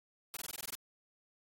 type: noise bursts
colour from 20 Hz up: white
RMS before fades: -42 dBFS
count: 9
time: 0.34-0.751 s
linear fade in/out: 0 ms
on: 27 ms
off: 21 ms
effects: AAC 48 kbps